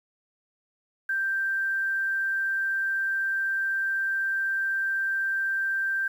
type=tone; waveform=sine; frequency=1572 Hz; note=G6; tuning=4 cents sharp; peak=-24 dBFS; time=1.09-6.08 s; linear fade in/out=5 ms; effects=9-bit